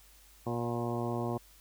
harmonic tone with a mistuned harmonic, 118.9 Hz, A#2, 35 cents sharp, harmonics 1 / 2 / 3 / 4 / 5 / 6 / 7 / 8 / 9, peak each -36 / -37 / -37 / -42 / -42 / -41 / -45 / -45 / -45 dBFS, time 0.46-1.38 s, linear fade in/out 10 ms, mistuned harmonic 5, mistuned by -21 cents, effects added 50 Hz sine -60 dBFS peak until 1.6 s + white hiss -60 dBFS RMS until 1.6 s

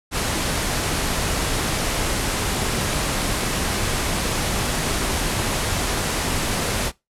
pink low-pass noise, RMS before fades -23 dBFS, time 0.11-6.92 s, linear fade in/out 50 ms, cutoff 12000 Hz, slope 48 dB/octave, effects noise-tail reverb RT60 0.2 s tail -21 dB re dry

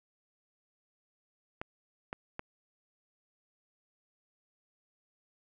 clicks, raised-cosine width 0.5 ms, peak -22 dBFS, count 3, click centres 1.615 / 2.129 / 2.394 s, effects none

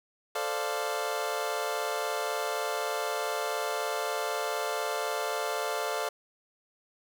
25% pulse chord, D minor seventh, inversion second, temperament equal, 440 / 523.3 / 587.3 / 698.5 Hz, A4 / C5 / D5 / F5, 0 / 0 / 0 / 0 cents, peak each -31 / -34 / -31 / -31 dBFS, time 0.35-6.09 s, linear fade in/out 5 ms, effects none

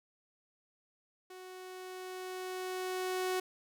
sawtooth tone with level ramp, 370 Hz, F#4, in tune, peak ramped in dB -44 to -27 dBFS, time 1.3-3.4 s, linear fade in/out 5 ms, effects none

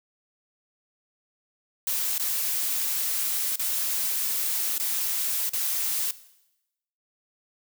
blue noise with dropouts, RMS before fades -27 dBFS, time 1.87-6.11 s, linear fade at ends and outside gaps 2 ms, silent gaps 2.181-2.196 / 3.558-3.594 / 4.781-4.798 / 5.494-5.533 s, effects noise-tail reverb RT60 0.9 s tail -17 dB re dry

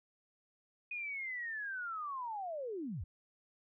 sine linear sweep, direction down, 2489 to 61.4 Hz, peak -38 dBFS, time 0.91-3.04 s, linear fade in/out 5 ms, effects none

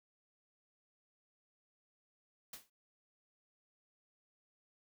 white noise with exponential decay, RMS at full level -44 dBFS, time 2.53-2.7 s, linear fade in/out 5 ms, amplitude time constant 36 ms, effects none

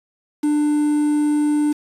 triangle tone with quantisation, 297.1 Hz, D4, 20 cents sharp, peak -13 dBFS, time 0.43-1.73 s, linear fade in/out 10 ms, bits 6, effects resampled to 32000 Hz

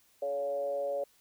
sine tone with frequency modulation, 564 Hz, C#5, 30 cents sharp, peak -30 dBFS, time 0.22-1.04 s, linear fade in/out 5 ms, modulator 138 Hz, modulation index 0.59, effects white hiss -66 dBFS RMS until 1.2 s

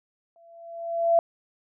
sine tone with exponential growth, 674 Hz, E5, 38 cents sharp, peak -14 dBFS, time 0.36-1.19 s, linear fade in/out 1 ms, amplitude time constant 180 ms, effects none

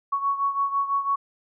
sine beating tone pair, 1112 / 1118 Hz, C#6 / C#6, +5 / +14 cents, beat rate 6 Hz, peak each -23 / -28 dBFS, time 0.12-1.16 s, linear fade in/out 10 ms, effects none

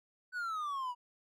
triangle exponential sweep, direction down, 1512 to 957 Hz, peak -33 dBFS, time 0.32-0.95 s, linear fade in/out 50 ms, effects none

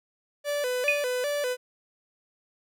45% pulse tone with vibrato, 539 Hz, C#5, 49 cents flat, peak -26 dBFS, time 0.44-1.57 s, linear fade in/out 50 ms, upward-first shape square, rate 2.5 Hz, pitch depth 130 cents each way
sine tone with exponential decay, 2474 Hz, D#7, 10 cents flat, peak -17 dBFS, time 0.88-1.11 s, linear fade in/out 1 ms, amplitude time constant 49 ms
effects none

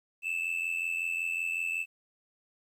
triangle tone with amplitude modulation, 2635 Hz, E7, 1 cent flat, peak -25 dBFS, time 0.22-1.86 s, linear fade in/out 50 ms, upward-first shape sine, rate 85.4 Hz, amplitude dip 70%, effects 11-bit

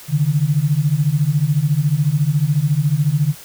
sine beating tone pair, 139.4 / 153.4 Hz, C#3 / D#3, +10 / -24 cents, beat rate 14 Hz, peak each -17 / -16 dBFS, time 0.08-3.35 s, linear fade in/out 50 ms, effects white hiss -39 dBFS RMS until 3.44 s

